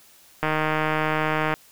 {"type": "click train", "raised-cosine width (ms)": 0.5, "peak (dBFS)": -8, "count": 173, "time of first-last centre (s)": [0.43, 1.54], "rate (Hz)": 155, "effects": ["white hiss -53 dBFS RMS until 1.71 s"]}